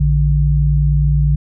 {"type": "tone pair together", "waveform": "sine", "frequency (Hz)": [57.69, 146.8], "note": ["A#1", "D3"], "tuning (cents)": [-17, 0], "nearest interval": "octave + major third", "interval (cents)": 1617, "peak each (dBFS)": -13, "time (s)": [0, 1.36], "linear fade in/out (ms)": 10, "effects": []}